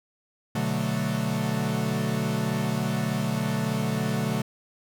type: chord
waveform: 45% pulse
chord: B minor seventh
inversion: none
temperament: equal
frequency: 123.47 / 146.83 / 185 / 220 Hz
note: B2 / D3 / F#3 / A3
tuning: 0 / 0 / 0 / 0 cents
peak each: -31 / -30 / -31 / -29 dBFS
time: 0.55-4.42 s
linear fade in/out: 5 ms
effects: none